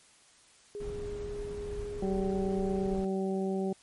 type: tone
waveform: sine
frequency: 411.9 Hz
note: G#4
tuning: 14 cents flat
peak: -36 dBFS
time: 0.75-2.95 s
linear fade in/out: 0 ms
type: noise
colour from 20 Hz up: brown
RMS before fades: -41 dBFS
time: 0.8-3.05 s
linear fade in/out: 5 ms
type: harmonic tone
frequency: 191.6 Hz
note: G3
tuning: 39 cents flat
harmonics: 1 / 2 / 3 / 4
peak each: -31 / -32 / -41 / -41 dBFS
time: 2.02-3.73 s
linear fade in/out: 5 ms
effects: white hiss -60 dBFS RMS until 3.82 s + MP3 48 kbps